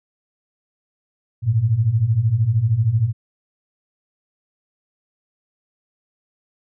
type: beating tone pair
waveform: sine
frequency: 103.7 / 116.7 Hz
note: G#2 / A#2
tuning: -2 / +2 cents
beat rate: 13 Hz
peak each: -20 / -16 dBFS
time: 1.42-3.13 s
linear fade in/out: 50 ms
effects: none